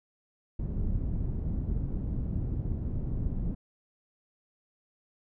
pink low-pass noise, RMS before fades -31 dBFS, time 0.59-3.55 s, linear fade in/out 5 ms, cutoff 180 Hz, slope 12 dB/octave, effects none

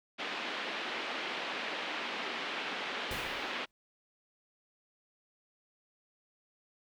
white band-pass noise, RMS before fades -38 dBFS, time 0.18-3.66 s, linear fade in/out 20 ms, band 220 to 3300 Hz, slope 24 dB/octave
pink noise with exponential decay, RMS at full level -40 dBFS, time 3.11-3.71 s, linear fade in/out 0 ms, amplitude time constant 130 ms
effects none

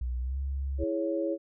sine tone with pitch glide, 61.5 to 68.24 Hz, B1 to C#2, -7 to -27 cents, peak -29 dBFS, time 0.01-0.84 s, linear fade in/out 5 ms, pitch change +180 cents, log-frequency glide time 0.2-0.38 s
sine chord, C# minor, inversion first, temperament equal, 329.6 / 415.3 / 554.4 Hz, E4 / G#4 / C#5, 0 / 0 / 0 cents, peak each -30 / -35 / -31 dBFS, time 0.78-1.38 s, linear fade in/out 50 ms
effects none

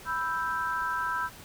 sine chord, E minor, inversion second, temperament equal, 987.8 / 1318.5 / 1568 Hz, B5 / E6 / G6, 0 / 0 / 0 cents, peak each -32 dBFS, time 0.05-1.3 s, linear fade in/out 50 ms, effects pink hiss -48 dBFS RMS until 1.44 s

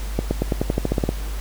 accelerating click train, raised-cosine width 2 ms, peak -6 dBFS, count 12, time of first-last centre 0.19-1.091 s, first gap 120 ms, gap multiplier 0.92, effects added 50 Hz sine -25 dBFS peak until 1.4 s + pink hiss -38 dBFS RMS until 1.4 s

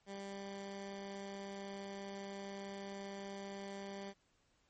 15% pulse tone, 197.6 Hz, G3, 14 cents sharp, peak -38 dBFS, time 0.06-4.14 s, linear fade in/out 50 ms, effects pink hiss -75 dBFS RMS until 4.69 s + MP3 32 kbps

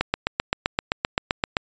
click train, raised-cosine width 0.3 ms, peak -4 dBFS, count 13, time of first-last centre 0.01-1.568 s, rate 7.7 Hz, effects resampled to 16000 Hz

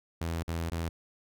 sawtooth tone with dropouts, 83.1 Hz, E2, 15 cents sharp, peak -27 dBFS, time 0.21-0.89 s, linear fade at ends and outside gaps 5 ms, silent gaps 0.431-0.479 / 0.699-0.718 s, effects none

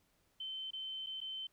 sine tone with dropouts, 3081 Hz, G7, 31 cents flat, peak -40 dBFS, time 0.4-1.47 s, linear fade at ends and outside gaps 5 ms, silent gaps 0.707-0.732 / 1.063-1.068 / 1.205-1.213 s, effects pink hiss -75 dBFS RMS until 1.52 s

